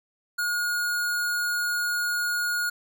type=tone; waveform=square; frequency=1438 Hz; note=F#6; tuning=50 cents flat; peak=-25 dBFS; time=0.38-2.7 s; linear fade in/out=10 ms; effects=none